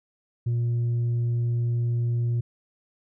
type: tone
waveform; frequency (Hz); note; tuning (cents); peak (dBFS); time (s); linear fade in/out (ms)
sine; 118.7; A#2; +32; -19; 0.46-2.41; 10
effects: tanh soft clip ceiling -21 dBFS